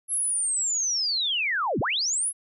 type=linear two-way sweep; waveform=sine; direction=down then up; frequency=11175 to 81.4 to 11175 Hz; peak=-23 dBFS; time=0.08-2.33 s; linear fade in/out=50 ms; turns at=1.8 s; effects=none